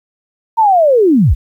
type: linear sweep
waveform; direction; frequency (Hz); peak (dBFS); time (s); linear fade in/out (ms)
sine; down; 932.3 to 36.71; -6; 0.57-1.35; 20
effects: 8-bit